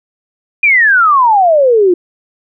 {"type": "exponential sweep", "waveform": "sine", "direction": "down", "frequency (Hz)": [2457, 342.1], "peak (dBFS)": -5, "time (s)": [0.63, 1.94], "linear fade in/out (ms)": 5, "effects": []}